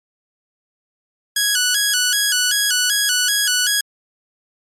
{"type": "tone with vibrato", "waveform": "10% pulse", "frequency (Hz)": 1568, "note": "G6", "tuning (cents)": 0, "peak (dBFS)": -6, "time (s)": [1.36, 3.81], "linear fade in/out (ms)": 5, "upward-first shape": "square", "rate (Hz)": 2.6, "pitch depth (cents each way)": 100, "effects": ["MP3 96 kbps"]}